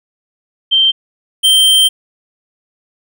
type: tone pair in turn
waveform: sine / square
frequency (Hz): 3136 / 3136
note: G7 / G7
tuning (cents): 0 / 0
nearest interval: unison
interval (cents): 0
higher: neither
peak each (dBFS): -7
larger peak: neither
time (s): 0.71-0.92 / 1.43-1.89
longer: second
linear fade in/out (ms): 20
effects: none